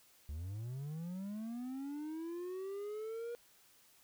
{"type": "linear sweep", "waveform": "triangle", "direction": "up", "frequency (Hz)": [69.3, 478.6], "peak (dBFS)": -38, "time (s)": [0.29, 3.35], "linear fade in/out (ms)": 0, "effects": ["white hiss -66 dBFS RMS until 4.03 s"]}